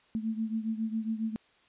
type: beating tone pair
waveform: sine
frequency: 220 / 227.3 Hz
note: A3 / A#3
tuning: 0 / -43 cents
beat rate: 7.3 Hz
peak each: -31 / -35 dBFS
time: 0.15-1.36 s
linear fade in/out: 0 ms
effects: white hiss -64 dBFS RMS until 1.68 s + resampled to 8000 Hz